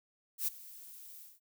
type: noise with ADSR envelope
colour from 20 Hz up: violet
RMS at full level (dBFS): -31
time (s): 0.38-1.4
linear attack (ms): 93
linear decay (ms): 17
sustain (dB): -20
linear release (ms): 190
effects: none